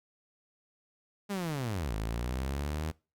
sawtooth linear two-way sweep, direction down then up, 207.7 to 51.91 to 80.2 Hz, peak -28 dBFS, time 1.29-2.92 s, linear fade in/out 20 ms, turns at 1.94 s, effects noise-tail reverb RT60 0.3 s tail -23 dB re dry + Opus 48 kbps

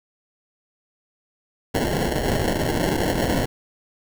white noise with sample-and-hold, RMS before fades -22 dBFS, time 1.74-3.46 s, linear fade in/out 10 ms, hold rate 1225 Hz, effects none

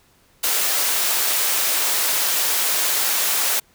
white high-pass noise, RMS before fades -20 dBFS, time 0.43-3.6 s, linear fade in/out 10 ms, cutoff 450 Hz, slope 12 dB/octave, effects pink hiss -57 dBFS RMS until 3.74 s

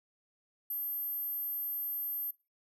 sine tone, 12930 Hz, G#9, 48 cents flat, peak -33 dBFS, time 0.7-2.31 s, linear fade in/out 5 ms, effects noise-tail reverb RT60 0.3 s tail -23 dB re dry

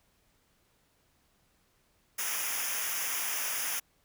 white noise with comb filter, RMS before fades -33 dBFS, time 2.18-3.8 s, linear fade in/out 10 ms, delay 0.24 ms, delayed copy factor -0.85, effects pink hiss -70 dBFS RMS until 4.04 s

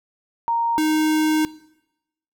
sine / square tone pair in turn, 930 / 310.4 Hz, A#5 / D#4, -4 / -4 cents, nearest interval octave + perfect fifth, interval 1900 cents, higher first, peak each -18 dBFS, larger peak neither, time 0.48-0.78 / 0.78-1.45 s, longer second, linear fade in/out 0 ms, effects noise-tail reverb RT60 0.9 s tail -20 dB re dry

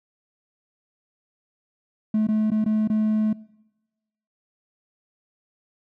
triangle tone with dropouts, 215.7 Hz, A3, 34 cents flat, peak -15 dBFS, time 2.14-3.33 s, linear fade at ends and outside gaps 5 ms, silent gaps 2.27-2.286 / 2.504-2.516 / 2.643-2.66 / 2.876-2.899 s, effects noise-tail reverb RT60 1.0 s tail -24 dB re dry + tanh soft clip ceiling -13 dBFS

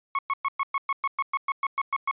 35% pulse tone bursts, 1100 Hz, C#6, 14 cents flat, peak -21 dBFS, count 14, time 0.15-2.112 s, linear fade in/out 2 ms, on 38 ms, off 110 ms, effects resampled to 8000 Hz

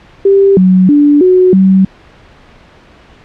sine tone with pitch steps, 393.5 / 185.6 / 291.3 / 367.8 / 190.6 Hz, G4 / F#3 / D4 / F#4 / G3, +7 / +6 / -14 / -10 / -48 cents, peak -3 dBFS, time 0.25-1.85 s, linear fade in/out 5 ms, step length 320 ms, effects pink hiss -40 dBFS RMS until 3.24 s + low-pass 3000 Hz 12 dB/octave

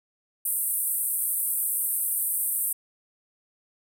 white band-pass noise, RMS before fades -27 dBFS, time 0.45-2.73 s, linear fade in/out 5 ms, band 8400 to 15000 Hz, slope 96 dB/octave, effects none

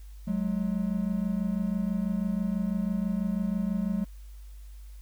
triangle tone pair together, 184.8 / 210.9 Hz, F#3 / G#3, -2 / +27 cents, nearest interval major second, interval 229 cents, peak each -27 dBFS, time 0.27-4.05 s, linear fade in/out 10 ms, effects added 50 Hz sine -42 dBFS peak until 5.01 s + white hiss -62 dBFS RMS until 5.01 s

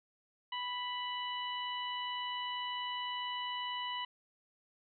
harmonic tone, 987.8 Hz, B5, in tune, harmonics 1 / 2 / 3 / 4, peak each -39 / -44 / -40 / -52 dBFS, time 0.52-4.05 s, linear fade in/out 5 ms, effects none

